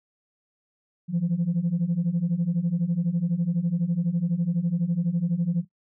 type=beating tone pair; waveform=sine; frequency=164.81 / 176.81 Hz; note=E3 / F3; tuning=0 / +22 cents; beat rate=12 Hz; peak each=-25 / -22 dBFS; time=1.08-5.65 s; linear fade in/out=50 ms; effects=noise-tail reverb RT60 0.1 s tail -17 dB re dry + tanh soft clip ceiling -17 dBFS